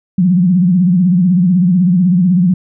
sine tone with vibrato, 179.9 Hz, F#3, 48 cents flat, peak -7 dBFS, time 0.18-2.54 s, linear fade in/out 5 ms, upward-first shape sine, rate 16 Hz, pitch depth 120 cents each way, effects none

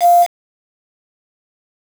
sine tone with quantisation, 698.5 Hz, F5, in tune, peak -6 dBFS, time 0-0.27 s, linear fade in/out 50 ms, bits 4, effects none

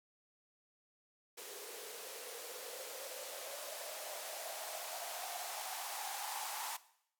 violet noise with band-pass filter sweep, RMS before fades -45 dBFS, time 1.37-6.77 s, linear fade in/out 10 ms, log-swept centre 420 to 880 Hz, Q 6.8, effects noise-tail reverb RT60 0.7 s tail -17 dB re dry

